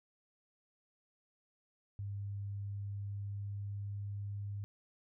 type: tone with pitch glide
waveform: sine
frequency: 100.5 to 101.26 Hz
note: G2 to G#2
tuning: +44 to -43 cents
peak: -38 dBFS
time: 1.99-4.64 s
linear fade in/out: 0 ms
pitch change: +13 cents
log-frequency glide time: 2.63-4.35 s
effects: none